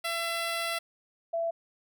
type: tone pair in turn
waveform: 10% pulse / sine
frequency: 673 / 668.4 Hz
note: E5 / E5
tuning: +36 / +24 cents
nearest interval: unison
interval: 12 cents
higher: first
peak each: -21 / -27 dBFS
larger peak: first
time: 0.04-0.79 / 1.33-1.51 s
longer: first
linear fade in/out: 10 ms
effects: none